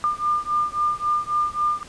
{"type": "beating tone pair", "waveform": "sine", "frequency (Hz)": [1200, 1203.7], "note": ["D6", "D6"], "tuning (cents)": [37, 42], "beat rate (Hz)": 3.7, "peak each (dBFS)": -23, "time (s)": [0.04, 1.83], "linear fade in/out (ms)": 0, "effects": ["pink hiss -44 dBFS RMS until 1.88 s", "resampled to 22050 Hz"]}